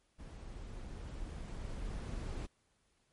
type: noise with level ramp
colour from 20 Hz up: brown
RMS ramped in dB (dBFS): -48 to -39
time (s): 0.18-2.47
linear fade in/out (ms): 20
effects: pink hiss -75 dBFS RMS until 3.12 s + MP3 48 kbps